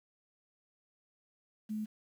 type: tone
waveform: sine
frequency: 214.7 Hz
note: A3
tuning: 42 cents flat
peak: -34 dBFS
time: 1.69-1.86 s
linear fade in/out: 20 ms
effects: 10-bit